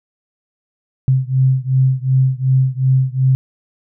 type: beating tone pair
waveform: sine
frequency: 130.1 / 132.8 Hz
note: C3 / C3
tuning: -9 / +26 cents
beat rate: 2.7 Hz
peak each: -14 / -15 dBFS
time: 1.08-3.35 s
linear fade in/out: 0 ms
effects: none